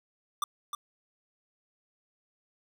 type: tone with echo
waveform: square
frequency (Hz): 1180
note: D6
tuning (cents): +8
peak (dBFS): -28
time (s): 0.42-0.44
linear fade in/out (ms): 2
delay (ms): 310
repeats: 1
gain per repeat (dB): -6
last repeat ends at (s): 0.75
effects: none